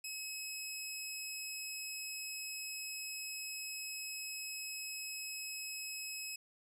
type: tone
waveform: 15% pulse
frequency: 2565 Hz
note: E7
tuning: 48 cents flat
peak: -34 dBFS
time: 0.04-6.36 s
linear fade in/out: 5 ms
effects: none